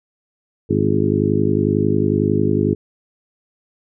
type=harmonic tone with a mistuned harmonic; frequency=51 Hz; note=G#1; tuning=31 cents flat; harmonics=2 / 3 / 4 / 5 / 6 / 7 / 8; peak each=-22 / -22 / -22 / -22 / -22 / -22 / -22 dBFS; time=0.69-2.75 s; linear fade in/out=20 ms; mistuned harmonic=8; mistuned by=+39 cents; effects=none